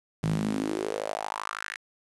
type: tone with high-pass filter sweep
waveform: sawtooth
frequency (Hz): 52.7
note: G#1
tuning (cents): +26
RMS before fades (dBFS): -31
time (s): 0.23-1.76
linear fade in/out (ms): 0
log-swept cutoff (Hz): 140 to 1900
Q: 4.8
effects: resampled to 24000 Hz + 8-bit